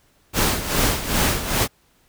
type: noise with tremolo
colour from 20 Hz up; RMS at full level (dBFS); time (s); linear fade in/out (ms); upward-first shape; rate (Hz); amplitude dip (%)
pink; -18; 0.33-1.68; 50; sine; 2.5; 70
effects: pink hiss -60 dBFS RMS until 2.08 s